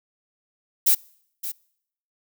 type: noise with echo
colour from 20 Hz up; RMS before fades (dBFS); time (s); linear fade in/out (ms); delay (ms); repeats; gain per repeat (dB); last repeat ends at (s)
violet; -17; 0.86-0.95; 10; 570; 1; -13; 1.52
effects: noise-tail reverb RT60 0.7 s tail -25 dB re dry